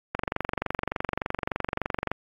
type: click train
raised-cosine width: 0.5 ms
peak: -11 dBFS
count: 47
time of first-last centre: 0.15-2.116 s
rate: 23.4 Hz
effects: AAC 32 kbps